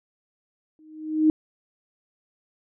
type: tone with exponential growth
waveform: sine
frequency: 311.1 Hz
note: D#4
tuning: in tune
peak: -12 dBFS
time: 0.79-1.3 s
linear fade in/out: 1 ms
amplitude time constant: 110 ms
effects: none